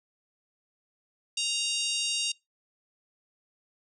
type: harmonic tone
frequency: 932.3 Hz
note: A#5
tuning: in tune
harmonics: 3 / 4 / 5 / 6 / 7 / 8 / 9 / 10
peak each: -31 / -33 / -35 / -37 / -38 / -39 / -40 / -41 dBFS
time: 1.37-2.32 s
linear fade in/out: 5 ms
effects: noise-tail reverb RT60 0.2 s tail -24 dB re dry